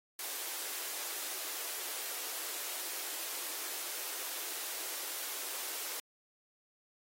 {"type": "high-pass noise", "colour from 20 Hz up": "white", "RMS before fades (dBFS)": -40, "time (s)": [0.19, 6], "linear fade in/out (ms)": 2, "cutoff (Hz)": 310, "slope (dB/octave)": 48, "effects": ["AAC 48 kbps"]}